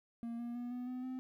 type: tone with pitch steps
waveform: triangle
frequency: 233.1 / 237.7 / 242.4 / 247.2 / 252.2 / 257.2 Hz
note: A#3 / A#3 / B3 / B3 / B3 / C4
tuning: 0 / +34 / -32 / +2 / +36 / -30 cents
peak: -37 dBFS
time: 0.23-1.19 s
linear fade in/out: 0 ms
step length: 160 ms
effects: 13-bit